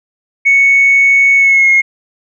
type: tone with pitch glide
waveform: sine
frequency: 2217 to 2154 Hz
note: C#7 to C7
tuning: 0 to +50 cents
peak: -4 dBFS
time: 0.45-1.82 s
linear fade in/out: 20 ms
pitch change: -50 cents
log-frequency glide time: 1.36-1.69 s
effects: tanh soft clip ceiling -1 dBFS